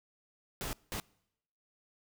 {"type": "noise bursts at uneven times", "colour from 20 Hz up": "pink", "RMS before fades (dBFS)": -38, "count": 2, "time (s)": [[0.61, 0.73], [0.92, 1]], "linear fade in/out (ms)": 0, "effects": ["noise-tail reverb RT60 0.8 s tail -25 dB re dry"]}